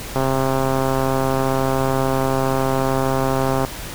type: click train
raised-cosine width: 1 ms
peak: -6 dBFS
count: 465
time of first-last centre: 0.16-3.649 s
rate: 133 Hz
effects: added 50 Hz sine -39 dBFS peak until 3.94 s + pink hiss -32 dBFS RMS until 3.94 s